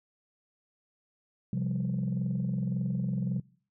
sine chord, C suspended fourth, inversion none, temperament just, 130.81 / 174.42 / 196.22 Hz, C3 / F3 / G3, 0 / -2 / +2 cents, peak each -30 / -31 / -32 dBFS, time 1.53-3.4 s, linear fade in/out 2 ms, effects noise-tail reverb RT60 0.5 s tail -24 dB re dry + tanh soft clip ceiling -23 dBFS

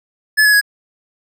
square tone with pitch steps, 1720 / 1692.4 / 1665.3 Hz, A6 / G#6 / G#6, -40 / +32 / +4 cents, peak -9 dBFS, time 0.37-0.613 s, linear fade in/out 20 ms, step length 81 ms, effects none

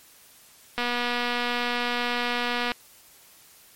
click train, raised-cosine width 0.3 ms, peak -11 dBFS, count 470, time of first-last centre 0.78-2.718 s, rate 242 Hz, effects white hiss -53 dBFS RMS until 3.75 s + MP3 64 kbps

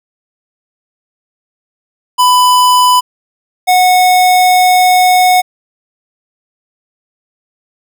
square tone pair in turn, 997 / 732.5 Hz, B5 / F#5, +16 / -18 cents, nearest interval perfect fourth, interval 534 cents, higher first, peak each -6 dBFS, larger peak neither, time 2.18-3.01 / 3.67-5.42 s, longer second, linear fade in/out 20 ms, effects none

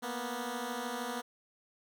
10% pulse beating tone pair, 233.1 / 246.1 Hz, A#3 / B3, 0 / -6 cents, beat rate 13 Hz, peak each -32 / -29 dBFS, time 0.02-1.22 s, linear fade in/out 20 ms, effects none

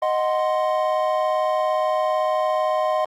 triangle chord, C diminished, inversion first, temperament equal, 622.3 / 740 / 1046.5 Hz, Eb5 / Gb5 / C6, 0 / 0 / 0 cents, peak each -19 / -23 / -23 dBFS, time 0.02-3.05 s, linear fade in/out 5 ms, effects Opus 32 kbps

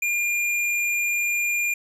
square tone, 2407 Hz, D7, 42 cents sharp, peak -22 dBFS, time 0.02-1.74 s, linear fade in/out 5 ms, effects resampled to 32000 Hz + 10-bit

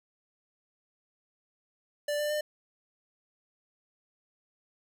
square tone with pitch steps, 587.3 / 594.1 / 601 Hz, D5 / D5 / D5, 0 / +20 / +40 cents, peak -29 dBFS, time 2.08-2.41 s, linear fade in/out 5 ms, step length 110 ms, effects none

